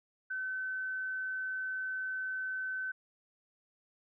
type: tone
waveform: sine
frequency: 1524 Hz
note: G6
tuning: 49 cents flat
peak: -34 dBFS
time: 0.3-2.92 s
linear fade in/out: 10 ms
effects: none